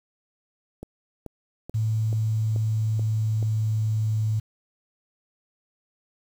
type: click train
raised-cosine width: 2 ms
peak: -23 dBFS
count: 7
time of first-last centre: 0.83-3.427 s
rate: 2.31 Hz
type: tone with pitch glide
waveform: sine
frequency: 110 to 108.8 Hz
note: A2 to A2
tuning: 0 to -19 cents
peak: -21 dBFS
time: 1.74-4.4 s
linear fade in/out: 10 ms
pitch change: -19 cents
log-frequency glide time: 1.92-4.25 s
effects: 8-bit